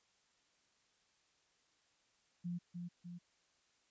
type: tone with echo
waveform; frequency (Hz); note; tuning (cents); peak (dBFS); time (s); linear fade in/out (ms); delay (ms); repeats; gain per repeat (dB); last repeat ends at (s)
sine; 174.61; F3; 0; -38; 2.44-2.59; 20; 300; 2; -4; 3.19
effects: white hiss -75 dBFS RMS until 3.9 s + resampled to 16000 Hz